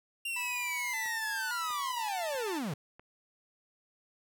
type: linear sweep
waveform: 45% pulse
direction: down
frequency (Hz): 2795 to 126.3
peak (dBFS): -33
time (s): 0.25-2.74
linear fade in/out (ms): 5
type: tone with vibrato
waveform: sawtooth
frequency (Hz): 932.3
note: A#5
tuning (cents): 0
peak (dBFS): -35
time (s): 0.36-2.59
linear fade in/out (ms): 5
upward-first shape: square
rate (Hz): 0.87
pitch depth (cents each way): 88
type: click train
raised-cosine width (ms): 0.5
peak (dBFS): -36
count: 4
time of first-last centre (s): 1.06-2.995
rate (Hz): 1.55
effects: none